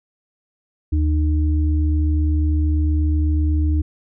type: tone pair together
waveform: sine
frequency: 76.17 / 304.7 Hz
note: D#2 / D#4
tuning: -36 / -36 cents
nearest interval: 2 octaves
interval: 2400 cents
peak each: -15 / -25 dBFS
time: 0.92-3.82 s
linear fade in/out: 10 ms
effects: none